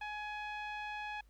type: tone with low-pass filter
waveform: sawtooth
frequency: 840 Hz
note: G#5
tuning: 19 cents sharp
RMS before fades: -42 dBFS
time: 0.01-1.21 s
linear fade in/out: 5 ms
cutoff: 2600 Hz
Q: 2
effects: added 51 Hz sine -61 dBFS peak until 1.29 s + pink hiss -75 dBFS RMS until 1.29 s